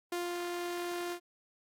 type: tone with ADSR envelope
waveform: sawtooth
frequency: 350 Hz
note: F4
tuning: 4 cents sharp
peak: -29 dBFS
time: 0.12-1.2 s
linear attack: 4 ms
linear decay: 210 ms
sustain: -2 dB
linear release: 79 ms
effects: AAC 64 kbps